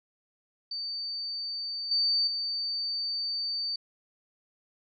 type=tone with level steps; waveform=sine; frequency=4590 Hz; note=D8; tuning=40 cents flat; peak=-32 / -23 / -29 dBFS; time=0.71-3.76 s; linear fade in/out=5 ms; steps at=1.91 / 2.27 s; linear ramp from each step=5 ms; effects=none